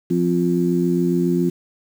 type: harmonic tone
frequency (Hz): 87.31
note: F2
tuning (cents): 0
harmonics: 2 / 3 / 4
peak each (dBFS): -19 / -22 / -20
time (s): 0.1-1.5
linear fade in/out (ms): 10
effects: 7-bit